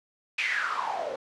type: noise with band-pass filter sweep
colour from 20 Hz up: white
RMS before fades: -30 dBFS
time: 0.38-1.16 s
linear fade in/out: 5 ms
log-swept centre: 2500 to 490 Hz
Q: 8.4
effects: low-pass 6000 Hz 12 dB/octave